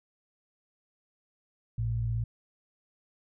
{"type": "tone pair together", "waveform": "sine", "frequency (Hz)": [57.2, 114.4], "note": ["A#1", "A#2"], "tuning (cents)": [-32, -32], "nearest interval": "octave", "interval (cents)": 1200, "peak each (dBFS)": [-34, -28], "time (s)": [1.78, 2.24], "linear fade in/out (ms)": 5, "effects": []}